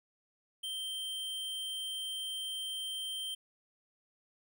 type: tone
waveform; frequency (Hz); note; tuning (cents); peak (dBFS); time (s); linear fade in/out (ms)
square; 3136; G7; 0; -37; 0.63-3.35; 10
effects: none